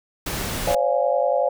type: noise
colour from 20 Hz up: pink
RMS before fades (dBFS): -27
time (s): 0.26-0.75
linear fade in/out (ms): 5
type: chord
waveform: sine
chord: D half-diminished seventh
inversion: third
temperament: equal with one note detuned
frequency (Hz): 523.3 / 573.9 / 698.5 / 830.6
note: C5 / D5 / F5 / Ab5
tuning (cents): 0 / -40 / 0 / 0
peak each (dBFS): -22 / -21 / -24 / -27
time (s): 0.67-1.49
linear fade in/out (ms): 5
effects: none